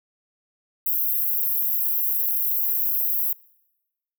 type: high-pass noise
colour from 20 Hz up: pink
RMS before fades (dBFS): -23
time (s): 0.86-3.33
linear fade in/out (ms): 5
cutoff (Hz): 12000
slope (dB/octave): 96
effects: noise-tail reverb RT60 1.0 s tail -25 dB re dry